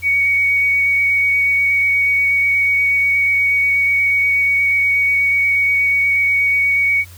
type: tone with vibrato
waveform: sine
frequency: 2241 Hz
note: C#7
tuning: 18 cents sharp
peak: -12 dBFS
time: 0.02-7.05 s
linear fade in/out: 50 ms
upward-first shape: sine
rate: 8.3 Hz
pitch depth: 10 cents each way
effects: added 88 Hz sine -37 dBFS peak until 7.17 s + white hiss -44 dBFS RMS until 7.17 s